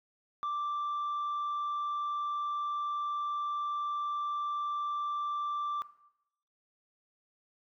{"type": "tone", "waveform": "sine", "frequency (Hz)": 1174.7, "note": "D6", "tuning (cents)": 0, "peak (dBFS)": -29, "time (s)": [0.43, 5.82], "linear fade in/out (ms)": 0, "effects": ["noise-tail reverb RT60 0.8 s tail -17 dB re dry", "tanh soft clip ceiling -30 dBFS"]}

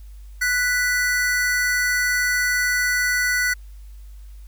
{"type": "tone pair together", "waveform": "square", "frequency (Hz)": [1480, 1975.6], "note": ["F#6", "B6"], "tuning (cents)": [0, 0], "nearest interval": "perfect fourth", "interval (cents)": 500, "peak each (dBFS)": -22, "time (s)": [0.41, 3.54], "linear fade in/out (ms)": 10, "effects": ["added 50 Hz sine -37 dBFS peak until 4.47 s", "white hiss -59 dBFS RMS until 4.47 s"]}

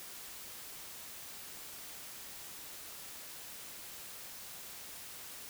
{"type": "silence", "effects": ["white hiss -48 dBFS RMS until 5.49 s"]}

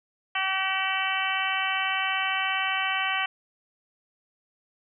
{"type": "harmonic tone with a mistuned harmonic", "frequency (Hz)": 382.6, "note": "G4", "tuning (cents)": -42, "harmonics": [2, 3, 4, 5, 6, 7, 8], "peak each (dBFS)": [-32, -32, -32, -32, -32, -32, -32], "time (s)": [0.35, 3.26], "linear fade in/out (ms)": 5, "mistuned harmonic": 8, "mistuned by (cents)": -16, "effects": []}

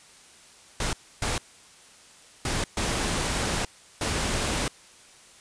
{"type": "noise bursts at uneven times", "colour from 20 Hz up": "pink", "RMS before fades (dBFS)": -27, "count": 5, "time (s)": [[0.8, 0.93], [1.22, 1.38], [2.45, 2.64], [2.77, 3.65], [4.01, 4.68]], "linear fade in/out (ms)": 2, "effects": ["white hiss -52 dBFS RMS until 5.4 s", "resampled to 22050 Hz"]}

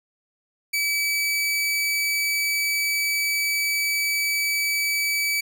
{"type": "tone", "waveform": "sawtooth", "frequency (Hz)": 2295, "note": "D7", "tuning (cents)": -40, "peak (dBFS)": -18, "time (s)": [0.73, 5.41], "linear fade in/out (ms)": 10, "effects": []}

